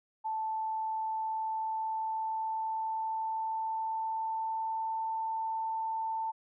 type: tone with pitch glide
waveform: sine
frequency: 879 to 890.8 Hz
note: A5 to A5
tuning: -2 to +21 cents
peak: -31 dBFS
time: 0.24-6.32 s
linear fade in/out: 20 ms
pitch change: +23 cents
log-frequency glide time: 0.41-5.04 s
effects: none